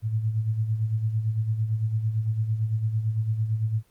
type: tone with tremolo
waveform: sine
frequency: 110 Hz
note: A2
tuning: in tune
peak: -20 dBFS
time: 0.02-3.83 s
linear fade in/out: 50 ms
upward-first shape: sine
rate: 8.9 Hz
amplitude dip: 60%
effects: pink hiss -64 dBFS RMS until 3.9 s + Opus 32 kbps